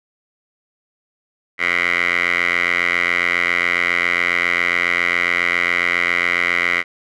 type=tone with band-pass filter; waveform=10% pulse; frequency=87.31 Hz; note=F2; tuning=in tune; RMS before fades=-18 dBFS; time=1.58-6.84 s; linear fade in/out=50 ms; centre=2000 Hz; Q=6.9; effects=none